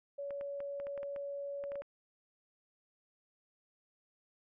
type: tone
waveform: sine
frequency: 564 Hz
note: C#5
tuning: 30 cents sharp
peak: -38 dBFS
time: 0.18-1.82 s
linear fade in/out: 10 ms
type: clicks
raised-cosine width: 0.5 ms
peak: -35 dBFS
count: 12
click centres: 0.307 / 0.411 / 0.604 / 0.8 / 0.869 / 0.977 / 1.031 / 1.162 / 1.639 / 1.719 / 1.756 / 1.82 s
effects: none